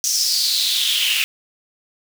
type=noise with high-pass filter sweep; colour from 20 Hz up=pink; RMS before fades=-19 dBFS; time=0.04-1.24 s; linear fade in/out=0 ms; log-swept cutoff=5900 to 2600 Hz; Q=5.9; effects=none